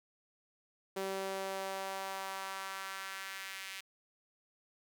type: tone with high-pass filter sweep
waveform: sawtooth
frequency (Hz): 192.8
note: G3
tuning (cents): -28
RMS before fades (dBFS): -41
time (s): 0.96-3.81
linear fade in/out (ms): 10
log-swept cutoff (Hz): 390 to 2300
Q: 1.6
effects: none